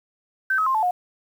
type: tone with pitch steps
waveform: sine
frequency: 1546 / 1277.7 / 1055.9 / 872.7 / 721.2 Hz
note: G6 / D#6 / C6 / A5 / F#5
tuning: -24 / +46 / +15 / -14 / -45 cents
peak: -18 dBFS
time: 0.5-0.91 s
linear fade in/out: 5 ms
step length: 82 ms
effects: 8-bit